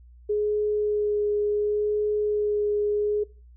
sine tone with vibrato, 417.8 Hz, G#4, 10 cents sharp, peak -21 dBFS, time 0.29-3.24 s, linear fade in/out 10 ms, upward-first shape sine, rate 0.7 Hz, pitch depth 11 cents each way, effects noise-tail reverb RT60 0.4 s tail -23 dB re dry + added 60 Hz sine -47 dBFS peak until 3.56 s

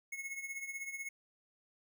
square tone with tremolo, 2181 Hz, C#7, 29 cents flat, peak -38 dBFS, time 0.12-1.09 s, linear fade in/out 5 ms, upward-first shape triangle, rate 16 Hz, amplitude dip 75%, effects none

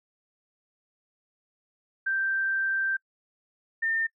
sine tone pair in turn, 1568 / 1809.1 Hz, G6 / A6, 0 / +48 cents, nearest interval major second, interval 248 cents, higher second, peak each -24 dBFS, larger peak neither, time 2.06-2.97 / 3.82-4.07 s, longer first, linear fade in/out 10 ms, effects noise-tail reverb RT60 0.1 s tail -26 dB re dry

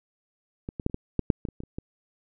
clicks, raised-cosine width 3 ms, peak -20 / -19 / -10 / -28 / -16 / -10 / -6 / -18 / -23 / -23 / -29 / -20 dBFS, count 12, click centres 0.689 / 0.798 / 0.864 / 0.898 / 0.944 / 1.193 / 1.302 / 1.452 / 1.487 / 1.604 / 1.636 / 1.785 s, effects none

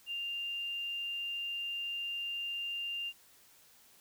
sine tone, 2794 Hz, F7, in tune, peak -35 dBFS, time 0.06-3.13 s, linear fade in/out 50 ms, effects white hiss -62 dBFS RMS until 4 s

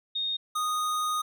sine / square tone pair in turn, 3700 / 1239 Hz, A#7 / D#6, -14 / -8 cents, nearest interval octave + perfect fifth, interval 1894 cents, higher first, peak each -27 dBFS, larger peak neither, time 0.15-0.37 / 0.55-1.22 s, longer second, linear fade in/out 10 ms, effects none

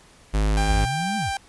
square tone, 52.1 Hz, G#1, 6 cents sharp, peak -19 dBFS, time 0.33-0.86 s, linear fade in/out 20 ms
sawtooth tone with pitch glide, 793 to 788.4 Hz, G5 to G5, +20 to +10 cents, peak -21 dBFS, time 0.57-1.37 s, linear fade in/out 2 ms, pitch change -10 cents, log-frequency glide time 0.75-1.09 s
sine linear two-way sweep, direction up then down, 34.65 to 220 to 34.65 Hz, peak -26 dBFS, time 0.6-1.33 s, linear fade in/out 50 ms, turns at 1.17 s
effects pink hiss -52 dBFS RMS until 1.48 s + resampled to 24000 Hz

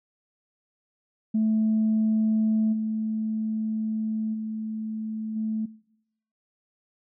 sine tone with level steps, 218.6 Hz, A3, 11 cents flat, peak -19 / -25 / -29 / -25 dBFS, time 1.34-5.66 s, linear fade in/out 10 ms, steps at 2.72 / 4.33 / 5.35 s, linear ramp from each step 20 ms, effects noise-tail reverb RT60 0.8 s tail -22 dB re dry + tanh soft clip ceiling -16 dBFS

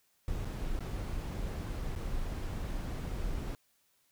brown noise with dropouts, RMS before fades -36 dBFS, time 0.28-3.55 s, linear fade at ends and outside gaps 0 ms, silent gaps 0.446-0.454 / 0.791-0.806 / 1.952-1.961 s, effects white hiss -72 dBFS RMS until 4.11 s

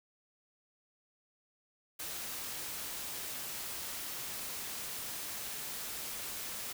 white noise, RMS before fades -41 dBFS, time 1.99-6.73 s, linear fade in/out 10 ms, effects none

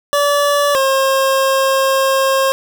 25% pulse tone pair in turn, 576 / 536.2 Hz, D5 / C5, -34 / +42 cents, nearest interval minor second, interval 124 cents, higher first, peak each -8 dBFS, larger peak neither, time 0.13-0.75 / 0.75-2.52 s, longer second, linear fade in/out 0 ms, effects none

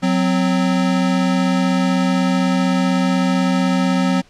square tone pair together, 184.06 / 260 Hz, F#3 / C4, -9 / -11 cents, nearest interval tritone, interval 598 cents, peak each -17 / -19 dBFS, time 0.02-4.22 s, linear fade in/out 20 ms, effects pink hiss -51 dBFS RMS until 4.29 s + low-pass 6000 Hz 12 dB/octave

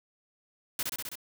white noise with echo, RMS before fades -31 dBFS, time 0.79-0.83 s, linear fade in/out 2 ms, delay 65 ms, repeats 5, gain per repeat -2 dB, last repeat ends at 1.155 s, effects none

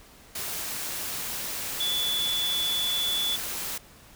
sine tone in noise, 3446 Hz, A7, 37 cents flat, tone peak -25 dBFS, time 1.8-3.36 s, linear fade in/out 5 ms, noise white, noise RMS -33 dBFS, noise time 0.35-3.78 s, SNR +5 dB, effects pink hiss -52 dBFS RMS until 4.15 s

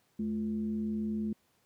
sine tone with frequency modulation, 215.2 Hz, A3, 38 cents flat, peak -30 dBFS, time 0.19-1.33 s, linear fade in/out 5 ms, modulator 133 Hz, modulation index 0.49, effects pink hiss -71 dBFS RMS until 1.65 s + high-pass 100 Hz 12 dB/octave

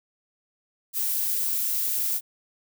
violet noise, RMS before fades -26 dBFS, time 0.93-2.21 s, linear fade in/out 50 ms, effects none

